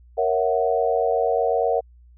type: chord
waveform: sine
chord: F# dominant seventh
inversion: first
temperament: equal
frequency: 466.2 / 554.4 / 659.3 / 740 Hz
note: A#4 / C#5 / E5 / F#5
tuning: 0 / 0 / 0 / 0 cents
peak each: -22 / -25 / -24 / -24 dBFS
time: 0.17-1.81 s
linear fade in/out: 20 ms
effects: added 60 Hz sine -47 dBFS peak until 2.17 s